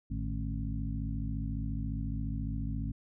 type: harmonic tone with a mistuned harmonic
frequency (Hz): 54.4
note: A1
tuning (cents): -19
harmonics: 1 / 2 / 3 / 4 / 5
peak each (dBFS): -35 / -38 / -40 / -41 / -42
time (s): 0.1-2.92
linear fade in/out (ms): 10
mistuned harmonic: 3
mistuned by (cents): -120
effects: none